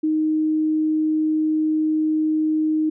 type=tone; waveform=sine; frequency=311.1 Hz; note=D#4; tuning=in tune; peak=-17 dBFS; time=0.03-2.9 s; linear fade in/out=10 ms; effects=none